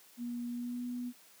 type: tone with pitch glide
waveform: sine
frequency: 240 to 244.9 Hz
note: B3 to B3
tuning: -49 to -14 cents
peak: -35 dBFS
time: 0.17-1.13 s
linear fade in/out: 50 ms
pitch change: +35 cents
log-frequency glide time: 0.5-0.83 s
effects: white hiss -60 dBFS RMS until 1.4 s + high-pass 150 Hz 12 dB/octave